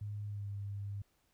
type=tone with pitch glide; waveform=sine; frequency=103.6 to 100.65 Hz; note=G#2 to G2; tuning=-4 to +46 cents; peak=-38 dBFS; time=0.01-1.02 s; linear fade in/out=5 ms; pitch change=-50 cents; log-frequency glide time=0.26-0.48 s; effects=pink hiss -75 dBFS RMS until 1.33 s